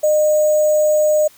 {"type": "tone with sample-and-hold", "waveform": "sine", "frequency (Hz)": 609, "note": "D#5", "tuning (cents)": -37, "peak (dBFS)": -11, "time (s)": [0.03, 1.28], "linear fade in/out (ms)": 10, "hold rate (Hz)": 7350, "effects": ["white hiss -48 dBFS RMS until 1.37 s"]}